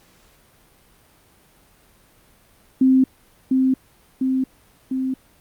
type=tone with echo; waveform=sine; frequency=261.5 Hz; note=C4; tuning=1 cent flat; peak=-11 dBFS; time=2.81-3.04 s; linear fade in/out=5 ms; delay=700 ms; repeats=3; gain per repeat=-3 dB; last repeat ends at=5.14 s; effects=pink hiss -55 dBFS RMS until 5.4 s + Opus 48 kbps